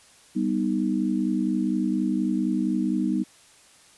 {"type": "chord", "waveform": "sine", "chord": "G augmented", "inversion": "none", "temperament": "equal", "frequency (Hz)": [196, 246.9, 311.1], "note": ["G3", "B3", "D#4"], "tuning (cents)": [0, 0, 0], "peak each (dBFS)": -26, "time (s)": [0.35, 3.24], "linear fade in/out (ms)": 20, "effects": ["white hiss -54 dBFS RMS until 3.97 s", "resampled to 24000 Hz"]}